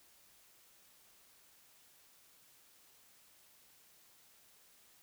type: silence
effects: white hiss -65 dBFS RMS until 5.02 s